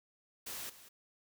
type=noise with echo; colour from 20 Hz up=white; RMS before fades=-43 dBFS; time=0.46-0.7 s; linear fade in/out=10 ms; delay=190 ms; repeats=1; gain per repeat=-14 dB; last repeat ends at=0.89 s; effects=none